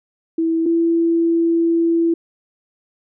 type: tone pair in turn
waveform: sine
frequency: 327.4 / 333.9 Hz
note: E4 / E4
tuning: -12 / +22 cents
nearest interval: unison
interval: 34 cents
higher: second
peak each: -15 / -13 dBFS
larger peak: second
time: 0.38-0.66 / 0.66-2.14 s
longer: second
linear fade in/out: 5 ms
effects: none